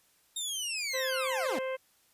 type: linear sweep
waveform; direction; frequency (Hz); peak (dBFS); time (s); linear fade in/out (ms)
20% pulse; down; 3716 to 207.7; -27; 0.36-1.59; 5
type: harmonic tone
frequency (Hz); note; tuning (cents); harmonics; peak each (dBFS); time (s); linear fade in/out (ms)
523.3; C5; 0; 1 / 2 / 3 / 4 / 5 / 6; -32 / -42 / -45 / -43 / -48 / -52; 0.93-1.77; 20
effects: white hiss -67 dBFS RMS until 2.13 s + resampled to 32000 Hz